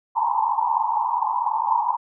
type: band-pass noise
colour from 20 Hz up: pink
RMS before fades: -22 dBFS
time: 0.15-1.97 s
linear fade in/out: 20 ms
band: 860 to 1000 Hz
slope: 96 dB/octave
effects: none